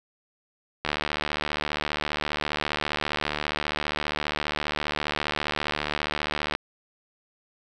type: click train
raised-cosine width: 0.3 ms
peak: -10 dBFS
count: 428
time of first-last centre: 0.85-6.551 s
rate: 74.9 Hz
effects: none